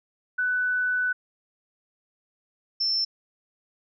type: tone pair in turn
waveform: sine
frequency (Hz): 1494 / 5347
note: F#6 / E8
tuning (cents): +16 / +24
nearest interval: octave + minor seventh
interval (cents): 2208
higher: second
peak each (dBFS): -22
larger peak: neither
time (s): 0.38-1.13 / 2.8-3.05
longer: first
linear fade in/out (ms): 10
effects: none